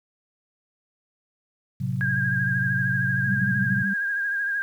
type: chord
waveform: sine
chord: F# diminished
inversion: first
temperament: equal with one note detuned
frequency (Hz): 110 / 130.81 / 182.77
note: A2 / C3 / F#3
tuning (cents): 0 / 0 / -21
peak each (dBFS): -30 / -26 / -30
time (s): 1.8-3.83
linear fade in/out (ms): 10
type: tone with vibrato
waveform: sine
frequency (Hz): 1620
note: G#6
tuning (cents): -43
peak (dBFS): -23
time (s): 2.01-4.62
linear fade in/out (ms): 0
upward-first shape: sine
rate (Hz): 13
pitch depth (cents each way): 43
type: tone bursts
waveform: sine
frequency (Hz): 196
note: G3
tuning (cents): 0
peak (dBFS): -25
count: 5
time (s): 3.27-3.94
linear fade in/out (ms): 10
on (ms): 110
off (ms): 30
effects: 9-bit